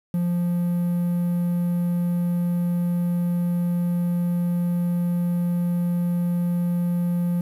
triangle tone, 174.61 Hz, F3, in tune, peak -18 dBFS, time 0.14-7.41 s, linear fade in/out 2 ms, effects 8-bit

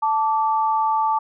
sine tone pair together, 880 / 1163 Hz, A5 / D6, 0 / -17 cents, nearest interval perfect fourth, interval 483 cents, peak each -18 / -23 dBFS, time 0.02-1.19 s, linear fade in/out 10 ms, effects none

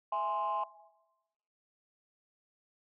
sine chord, E augmented, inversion none, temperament equal, 659.3 / 830.6 / 1046.5 Hz, E5 / G#5 / B#5, 0 / 0 / 0 cents, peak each -37 / -33 / -32 dBFS, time 0.12-0.64 s, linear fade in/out 5 ms, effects noise-tail reverb RT60 1.0 s tail -18 dB re dry + tanh soft clip ceiling -25 dBFS

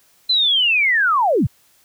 sine linear sweep, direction down, 4110 to 71 Hz, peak -13 dBFS, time 0.29-1.47 s, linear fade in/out 10 ms, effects white hiss -56 dBFS RMS until 1.84 s

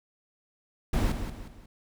brown noise with echo, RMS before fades -25 dBFS, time 0.93-1.12 s, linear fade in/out 5 ms, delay 180 ms, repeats 3, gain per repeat -8 dB, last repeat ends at 1.66 s, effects none

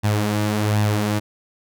sawtooth tone with flanger, 105.2 Hz, G#2, 23 cents sharp, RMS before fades -20 dBFS, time 0.03-1.2 s, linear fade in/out 20 ms, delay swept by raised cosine 1.1 to 6.2 ms, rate 1.3 Hz, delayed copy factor +0.5, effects none

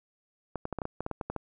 clicks, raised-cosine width 1 ms, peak -19 dBFS, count 12, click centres 0.557 / 0.654 / 0.727 / 0.787 / 0.818 / 0.854 / 1.006 / 1.064 / 1.113 / 1.212 / 1.3 / 1.363 s, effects none

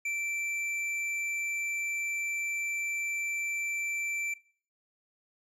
sine tone with tanh clipping, 2339 Hz, D7, 8 cents flat, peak -32 dBFS, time 0.05-4.34 s, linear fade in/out 5 ms, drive 11 dB, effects noise-tail reverb RT60 0.5 s tail -20 dB re dry + low-pass 11000 Hz 12 dB/octave

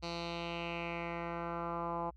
10% pulse tone with low-pass filter sweep, 170 Hz, F3, 46 cents flat, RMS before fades -39 dBFS, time 0.02-2.11 s, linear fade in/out 20 ms, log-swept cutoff 4600 to 940 Hz, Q 3.2, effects added 60 Hz sine -54 dBFS peak until 2.16 s

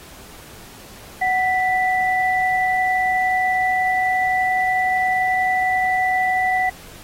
sine tone pair together, 744.3 / 1975.5 Hz, F#5 / B6, +10 / 0 cents, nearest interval octave + perfect fourth, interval 1690 cents, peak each -18 / -20 dBFS, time 1.21-6.7 s, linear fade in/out 10 ms, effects pink hiss -42 dBFS RMS until 7.03 s + AAC 48 kbps

